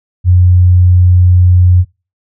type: tone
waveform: sine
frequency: 90 Hz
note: F#2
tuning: 47 cents flat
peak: -3 dBFS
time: 0.24-1.85 s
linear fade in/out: 50 ms
effects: noise-tail reverb RT60 0.3 s tail -24 dB re dry